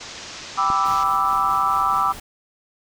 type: low-pass noise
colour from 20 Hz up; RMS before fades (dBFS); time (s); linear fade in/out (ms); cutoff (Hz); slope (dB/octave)
white; -37; 0-1.04; 10; 6700; 48
type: chord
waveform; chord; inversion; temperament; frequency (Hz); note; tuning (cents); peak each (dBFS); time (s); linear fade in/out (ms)
sine; E minor seventh; first; equal; 784 / 987.8 / 1174.7 / 1318.5; G5 / B5 / D6 / E6; 0 / 0 / 0 / 0; -25 / -24 / -20 / -22; 0.57-2.13; 20
type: click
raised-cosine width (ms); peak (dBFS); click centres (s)
3; -18; 0.702
type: noise with tremolo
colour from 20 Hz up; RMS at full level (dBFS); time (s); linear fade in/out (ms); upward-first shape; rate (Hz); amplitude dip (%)
pink; -37; 0.85-2.2; 5; sine; 4.7; 30
effects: none